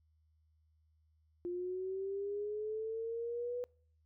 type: linear sweep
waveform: sine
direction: up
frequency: 349.2 to 493.9 Hz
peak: -36 dBFS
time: 1.45-3.64 s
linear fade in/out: 0 ms
effects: noise-tail reverb RT60 0.5 s tail -26 dB re dry + added 78 Hz sine -69 dBFS peak until 4.05 s